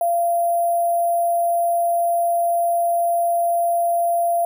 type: tone with sample-and-hold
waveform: sine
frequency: 686 Hz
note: F5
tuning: 31 cents flat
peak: -16 dBFS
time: 0.01-4.45 s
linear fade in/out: 2 ms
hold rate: 11025 Hz
effects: none